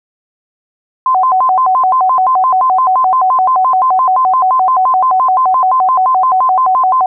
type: tone with vibrato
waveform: sine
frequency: 880 Hz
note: A5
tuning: in tune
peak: -7 dBFS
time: 1.06-7.06 s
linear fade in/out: 2 ms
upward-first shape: square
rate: 5.8 Hz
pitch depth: 280 cents each way
effects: none